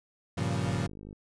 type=chord; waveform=35% pulse; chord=G half-diminished seventh; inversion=none; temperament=equal; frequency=98 / 116.54 / 138.59 / 174.61 Hz; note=G2 / Bb2 / Db3 / F3; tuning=0 / 0 / 0 / 0 cents; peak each=-32 dBFS; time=0.37-0.87 s; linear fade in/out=10 ms
type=click train; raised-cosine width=3 ms; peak=-32 dBFS; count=25; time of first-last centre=0.66-1.129 s; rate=51.2 Hz
effects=resampled to 22050 Hz